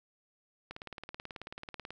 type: click train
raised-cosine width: 0.3 ms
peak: -26 dBFS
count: 23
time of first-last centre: 0.71-1.906 s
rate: 18.4 Hz
effects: none